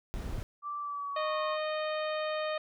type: noise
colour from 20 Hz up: brown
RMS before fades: -36 dBFS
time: 0.14-0.43 s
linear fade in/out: 0 ms
type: tone with pitch glide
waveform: sine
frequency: 1169 to 1090.7 Hz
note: D6 to C#6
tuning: -8 to -28 cents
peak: -34 dBFS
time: 0.62-1.58 s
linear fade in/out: 50 ms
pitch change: -120 cents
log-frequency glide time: 0.8-1.45 s
type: harmonic tone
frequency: 617 Hz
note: D#5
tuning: 15 cents flat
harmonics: 1 / 2 / 3 / 4 / 5 / 6 / 7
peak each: -32 / -38 / -42 / -44 / -46 / -48 / -49 dBFS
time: 1.16-2.58 s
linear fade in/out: 5 ms
effects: none